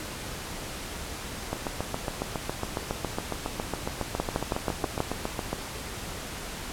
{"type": "two click trains", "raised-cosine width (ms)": 1, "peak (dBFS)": [-11, -14], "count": [6, 30], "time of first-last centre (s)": [[4.2, 5.004], [1.53, 5.53]], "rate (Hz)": [6.22, 7.25], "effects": ["pink hiss -37 dBFS RMS until 6.72 s", "low-pass 12000 Hz 12 dB/octave"]}